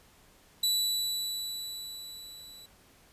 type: tone with level ramp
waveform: sawtooth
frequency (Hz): 3951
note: B7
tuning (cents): 0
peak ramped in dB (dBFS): -21 to -45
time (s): 0.63-2.66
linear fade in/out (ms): 5
effects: pink hiss -60 dBFS RMS until 3.12 s + resampled to 32000 Hz